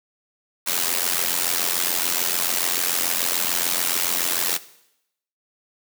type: noise with amplitude modulation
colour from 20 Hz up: white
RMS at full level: -19 dBFS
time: 0.66-4.58 s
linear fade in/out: 20 ms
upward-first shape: sine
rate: 86.9 Hz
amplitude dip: 85%
effects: noise-tail reverb RT60 0.8 s tail -17 dB re dry + high-pass 200 Hz 12 dB/octave